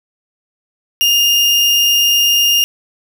35% pulse tone, 2824 Hz, F7, 19 cents sharp, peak -8 dBFS, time 1.01-2.64 s, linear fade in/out 0 ms, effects none

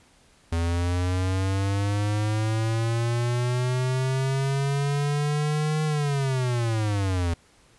square linear two-way sweep, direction up then down, 83 to 155 to 83 Hz, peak -23 dBFS, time 0.52-7.34 s, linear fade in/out 5 ms, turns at 5.84 s, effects pink hiss -58 dBFS RMS until 7.78 s + resampled to 24000 Hz

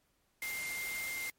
sine tone in noise, 2100 Hz, C7, 6 cents sharp, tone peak -37 dBFS, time 0.42-1.3 s, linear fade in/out 2 ms, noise white, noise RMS -43 dBFS, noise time 0.42-1.3 s, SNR +3 dB, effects pink hiss -75 dBFS RMS until 1.38 s + MP3 64 kbps

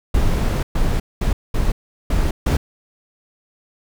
brown noise bursts at uneven times, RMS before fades -17 dBFS, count 6, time 0.14-0.63 / 0.75-1 / 1.21-1.33 / 1.54-1.72 / 2.1-2.31 / 2.46-2.57 s, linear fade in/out 5 ms, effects none

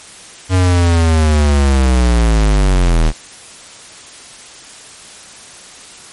square linear sweep, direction down, 93.8 to 38.05 Hz, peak -9 dBFS, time 0.49-3.13 s, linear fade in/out 50 ms, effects white hiss -36 dBFS RMS until 6.12 s + MP3 48 kbps

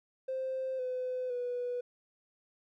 triangle tone with pitch steps, 523.3 / 506.6 / 490.5 Hz, C5 / B4 / B4, 0 / +44 / -12 cents, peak -29 dBFS, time 0.28-1.81 s, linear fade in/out 10 ms, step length 510 ms, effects tanh soft clip ceiling -30 dBFS

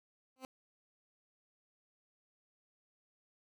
15% pulse tone with exponential growth, 260.6 Hz, C4, 7 cents flat, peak -34 dBFS, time 0.36-0.45 s, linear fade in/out 1 ms, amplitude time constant 18 ms, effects none

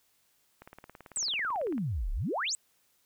click train, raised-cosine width 0.5 ms, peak -32 dBFS, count 22, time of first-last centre 0.62-1.78 s, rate 18.1 Hz
sine exponential two-way sweep, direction down then up, 8372 to 31.23 to 8372 Hz, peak -29 dBFS, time 1.16-2.55 s, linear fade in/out 0 ms, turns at 2.12 s
effects white hiss -70 dBFS RMS until 3.05 s

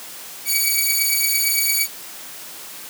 5% pulse beating tone pair, 2265 / 2273.8 Hz, C#7 / C#7, +37 / +43 cents, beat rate 8.8 Hz, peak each -10 dBFS, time 0.45-1.88 s, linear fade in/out 50 ms, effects white hiss -36 dBFS RMS until 2.89 s + high-pass 150 Hz 12 dB/octave

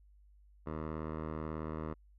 10% pulse tone with low-pass filter, 78.3 Hz, D#2, 11 cents sharp, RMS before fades -40 dBFS, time 0.66-1.94 s, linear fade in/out 10 ms, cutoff 1200 Hz, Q 1.4, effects added 50 Hz sine -59 dBFS peak until 2.18 s

